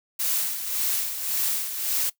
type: noise with tremolo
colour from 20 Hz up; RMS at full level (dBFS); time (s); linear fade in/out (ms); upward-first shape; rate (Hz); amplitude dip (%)
blue; -24; 0.19-2.1; 10; sine; 1.8; 60
effects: noise-tail reverb RT60 0.1 s tail -19 dB re dry